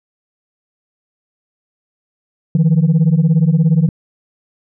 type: beating tone pair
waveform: sine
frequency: 152.8 / 169.8 Hz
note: D#3 / F3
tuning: -31 / -48 cents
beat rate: 17 Hz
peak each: -10 dBFS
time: 2.55-3.89 s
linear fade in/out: 2 ms
effects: tanh soft clip ceiling -6 dBFS